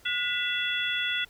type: tone cluster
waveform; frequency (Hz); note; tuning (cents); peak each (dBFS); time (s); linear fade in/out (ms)
sine; 1446 / 1986 / 2684 / 3388; F#6 / B6 / E7 / G#7; -40 / +9 / +31 / +34; -31 / -33 / -33 / -30; 0.05-1.25; 10
effects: pink hiss -57 dBFS RMS until 1.29 s